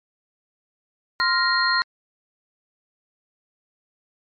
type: tone cluster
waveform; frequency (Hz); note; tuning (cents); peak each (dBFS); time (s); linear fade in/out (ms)
sine; 1041 / 1400 / 1875 / 4214; C6 / F6 / A#6 / C8; -9 / +4 / +10 / +12; -23; 1.2-1.82; 0
effects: MP3 64 kbps